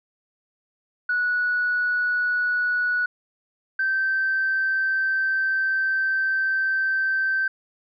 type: tone pair in turn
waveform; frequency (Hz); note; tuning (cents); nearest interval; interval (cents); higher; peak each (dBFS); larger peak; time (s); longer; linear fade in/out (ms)
sine; 1469 / 1553.7; F#6 / G6; -13 / -16; minor second; 97; second; -19; neither; 1.09-3.06 / 3.79-7.48; second; 5
effects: tanh soft clip ceiling -15 dBFS